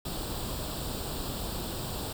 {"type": "noise with comb filter", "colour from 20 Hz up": "pink", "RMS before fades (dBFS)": -35, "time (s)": [0.05, 2.13], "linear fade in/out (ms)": 5, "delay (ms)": 0.24, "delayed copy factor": 0.7, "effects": []}